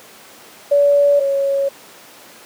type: tone pair in turn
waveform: sine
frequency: 572 / 553.5 Hz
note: D5 / C#5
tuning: -46 / -3 cents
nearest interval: minor second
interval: 57 cents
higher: first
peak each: -9 / -14 dBFS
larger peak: first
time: 0.71-1.2 / 1.2-1.69 s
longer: neither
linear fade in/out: 10 ms
effects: pink hiss -41 dBFS RMS until 2.45 s + high-pass 300 Hz 12 dB/octave